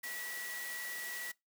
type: tone in noise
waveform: sine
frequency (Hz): 1940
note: B6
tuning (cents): -31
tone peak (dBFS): -42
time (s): 0.03-1.32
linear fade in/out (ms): 10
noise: white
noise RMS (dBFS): -45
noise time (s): 0.03-1.32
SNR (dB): 0
effects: noise-tail reverb RT60 0.2 s tail -22 dB re dry + high-pass 300 Hz 12 dB/octave